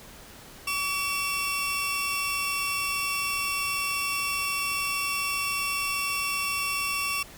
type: tone pair together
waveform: sawtooth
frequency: 1139 / 2707 Hz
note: C#6 / E7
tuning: +47 / +45 cents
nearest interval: octave + minor third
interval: 1498 cents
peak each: -27 / -25 dBFS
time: 0.67-7.23 s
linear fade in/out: 5 ms
effects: pink hiss -47 dBFS RMS until 7.37 s